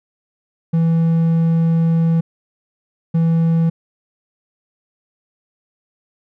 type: tone bursts at uneven times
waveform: triangle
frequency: 164.81 Hz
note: E3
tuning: in tune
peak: -10 dBFS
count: 2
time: 0.73-2.21 / 3.14-3.7 s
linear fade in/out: 10 ms
effects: none